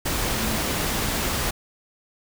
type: tone in noise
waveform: sine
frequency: 220 Hz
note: A3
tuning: in tune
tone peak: -29 dBFS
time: 0.36-0.57 s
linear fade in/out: 10 ms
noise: pink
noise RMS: -25 dBFS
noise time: 0.05-1.51 s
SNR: -7 dB
effects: none